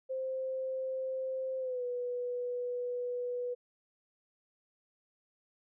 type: tone with pitch glide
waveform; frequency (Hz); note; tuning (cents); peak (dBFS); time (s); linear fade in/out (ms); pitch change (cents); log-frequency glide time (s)
sine; 523.3 to 491.1; C5 to B4; 0 to -10; -33; 0.09-3.55; 20; -110; 1.59-1.84
effects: none